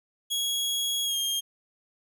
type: tone with pitch glide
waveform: sawtooth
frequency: 3322 to 3218 Hz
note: G#7 to G7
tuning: 0 to +45 cents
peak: -23 dBFS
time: 0.3-1.41 s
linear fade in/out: 20 ms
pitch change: -55 cents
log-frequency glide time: 1.04-1.17 s
effects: none